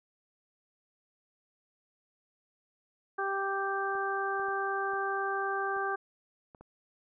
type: harmonic tone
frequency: 392 Hz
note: G4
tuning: in tune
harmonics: 1 / 2 / 3 / 4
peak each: -35 / -35 / -35 / -35 dBFS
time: 3.18-5.96 s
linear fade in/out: 10 ms
type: clicks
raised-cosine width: 1 ms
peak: -37 dBFS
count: 7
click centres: 3.953 / 4.397 / 4.485 / 4.935 / 5.766 / 6.548 / 6.61 s
effects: none